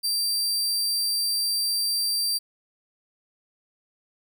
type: tone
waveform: sawtooth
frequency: 4699 Hz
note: D8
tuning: in tune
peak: -20 dBFS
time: 0.03-2.39 s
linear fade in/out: 20 ms
effects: none